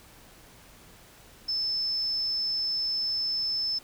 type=tone; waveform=sine; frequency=5260 Hz; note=E8; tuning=5 cents flat; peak=-26 dBFS; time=1.48-3.79 s; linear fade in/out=10 ms; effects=pink hiss -53 dBFS RMS until 3.83 s